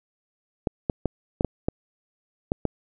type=clicks; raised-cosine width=2 ms; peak=-9 dBFS; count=8; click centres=0.672 / 0.898 / 1.057 / 1.409 / 1.447 / 1.685 / 2.519 / 2.653 s; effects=none